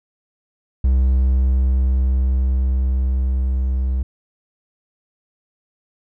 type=tone with level ramp; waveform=triangle; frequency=64.7 Hz; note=C2; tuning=19 cents flat; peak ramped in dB=-10 to -15 dBFS; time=0.84-4.03 s; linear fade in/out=5 ms; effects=none